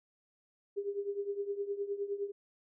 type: tone with tremolo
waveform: sine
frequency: 402.7 Hz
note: G4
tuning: 47 cents sharp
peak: -30 dBFS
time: 0.76-2.32 s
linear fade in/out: 20 ms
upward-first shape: triangle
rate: 9.7 Hz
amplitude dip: 85%
effects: none